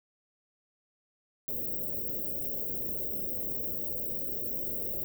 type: band-stop noise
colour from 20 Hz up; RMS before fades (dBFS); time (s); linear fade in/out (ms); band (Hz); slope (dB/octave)
white; -34; 1.48-5.04; 0; 630 to 15000; 96
effects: none